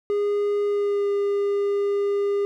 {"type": "tone with pitch glide", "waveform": "triangle", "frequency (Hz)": [410, 403.7], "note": ["G#4", "G#4"], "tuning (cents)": [-22, -49], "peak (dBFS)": -18, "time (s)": [0.1, 2.45], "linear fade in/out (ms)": 0, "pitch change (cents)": -27, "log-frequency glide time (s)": [0.65, 1.09], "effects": []}